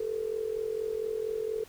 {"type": "tone with amplitude modulation", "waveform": "sine", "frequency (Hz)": 440, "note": "A4", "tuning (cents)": 0, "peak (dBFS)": -26, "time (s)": [0, 1.64], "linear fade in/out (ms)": 5, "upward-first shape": "sine", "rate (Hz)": 44.3, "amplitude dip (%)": 80, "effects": ["pink hiss -54 dBFS RMS until 1.68 s"]}